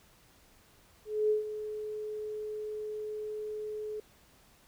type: tone with ADSR envelope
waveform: sine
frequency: 426.5 Hz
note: G#4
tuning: 46 cents sharp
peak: -23 dBFS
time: 1.05-4 s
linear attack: 250 ms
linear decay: 130 ms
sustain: -12 dB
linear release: 3 ms
effects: pink hiss -62 dBFS RMS until 4.67 s